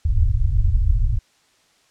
pink low-pass noise, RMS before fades -17 dBFS, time 0.05-1.19 s, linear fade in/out 5 ms, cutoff 110 Hz, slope 48 dB/octave, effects white hiss -59 dBFS RMS until 1.9 s + low-pass 7000 Hz 12 dB/octave

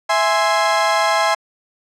30% pulse chord, E augmented, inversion none, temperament equal, 659.3 / 830.6 / 1046.5 Hz, E5 / G#5 / B#5, 0 / 0 / 0 cents, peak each -16 dBFS, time 0.09-1.35 s, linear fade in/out 10 ms, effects low-pass 7000 Hz 12 dB/octave

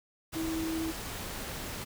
sine tone in noise, 323.3 Hz, E4, 34 cents flat, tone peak -31 dBFS, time 0.35-0.92 s, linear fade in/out 20 ms, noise pink, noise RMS -39 dBFS, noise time 0.32-1.85 s, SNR +5 dB, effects none

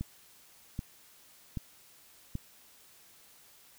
click train, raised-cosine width 5 ms, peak -22 dBFS, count 4, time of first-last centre 0.01-2.354 s, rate 1.28 Hz, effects white hiss -59 dBFS RMS until 3.78 s

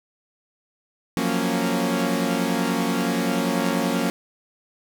sawtooth chord, Gb major seventh, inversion third, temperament equal with one note detuned, 174.61 / 185 / 231.5 / 277.2 Hz, F3 / Gb3 / Bb3 / Db4, 0 / 0 / -12 / 0 cents, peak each -24 / -24 / -21 / -22 dBFS, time 1.17-4.1 s, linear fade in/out 0 ms, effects none

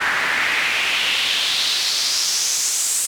pink noise with band-pass filter sweep, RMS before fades -20 dBFS, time 0-3.07 s, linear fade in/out 20 ms, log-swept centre 1600 to 8300 Hz, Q 2.8, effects none

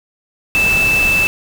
sine tone in noise, 2637 Hz, E7, in tune, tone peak -11 dBFS, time 0.55-1.27 s, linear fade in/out 0 ms, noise pink, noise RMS -22 dBFS, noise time 0.55-1.27 s, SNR +8 dB, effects none

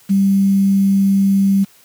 sine tone with quantisation, 196 Hz, G3, in tune, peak -10 dBFS, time 0.09-1.65 s, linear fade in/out 20 ms, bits 6, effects white hiss -49 dBFS RMS until 1.84 s + high-pass 60 Hz 12 dB/octave

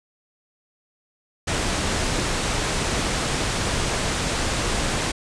pink low-pass noise, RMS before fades -24 dBFS, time 1.47-5.12 s, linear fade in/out 10 ms, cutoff 9300 Hz, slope 48 dB/octave, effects none

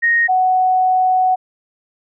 sine tone pair in turn, 1864.7 / 743 Hz, A#6 / F#5, 0 / +7 cents, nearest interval octave + major third, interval 1593 cents, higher first, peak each -11 dBFS, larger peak neither, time 0.02-0.28 / 0.28-1.36 s, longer second, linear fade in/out 20 ms, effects none

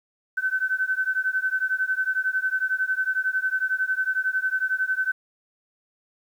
sine beating tone pair, 1519 / 1530 Hz, F#6 / G6, +45 / -42 cents, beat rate 11 Hz, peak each -25 dBFS, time 0.37-5.12 s, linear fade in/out 10 ms, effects 9-bit

